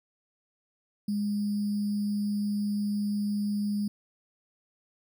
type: tone with sample-and-hold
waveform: sine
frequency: 205.8 Hz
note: G#3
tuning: 16 cents flat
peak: -26 dBFS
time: 1.08-3.88 s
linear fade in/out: 5 ms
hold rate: 4900 Hz
effects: none